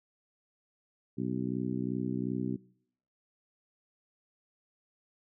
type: harmonic tone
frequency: 62.7 Hz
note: B1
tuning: 27 cents sharp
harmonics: 2 / 3 / 4 / 5 / 6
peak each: -38 / -35 / -35 / -38 / -41 dBFS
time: 1.17-2.57 s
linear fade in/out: 20 ms
effects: noise-tail reverb RT60 0.7 s tail -23 dB re dry